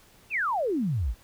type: exponential sweep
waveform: sine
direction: down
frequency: 2794 to 46.52 Hz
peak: -24 dBFS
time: 0.3-1.15 s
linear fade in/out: 50 ms
effects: pink hiss -57 dBFS RMS until 1.23 s